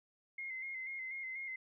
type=tone with vibrato; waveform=sine; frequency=2100 Hz; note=C7; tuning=6 cents sharp; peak=-40 dBFS; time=0.38-1.56 s; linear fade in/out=5 ms; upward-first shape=square; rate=4.1 Hz; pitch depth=35 cents each way; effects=none